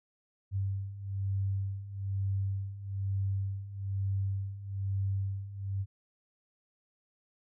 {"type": "beating tone pair", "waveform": "sine", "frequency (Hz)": [97, 98.1], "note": ["G2", "G2"], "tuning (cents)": [-18, 2], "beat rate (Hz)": 1.1, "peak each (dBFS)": [-36, -32], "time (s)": [0.51, 5.86], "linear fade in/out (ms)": 50, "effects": []}